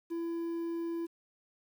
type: tone with quantisation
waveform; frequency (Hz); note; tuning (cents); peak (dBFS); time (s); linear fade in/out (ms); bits
triangle; 335.5; E4; +31; -31; 0.1-1.07; 20; 10
effects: none